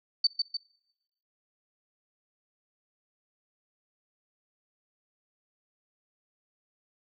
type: tone with echo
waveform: sine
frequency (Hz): 4565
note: D8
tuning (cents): -50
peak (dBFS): -19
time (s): 0.24-0.27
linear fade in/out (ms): 5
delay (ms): 150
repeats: 2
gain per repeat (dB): -5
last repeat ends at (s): 0.57
effects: noise-tail reverb RT60 1.0 s tail -24 dB re dry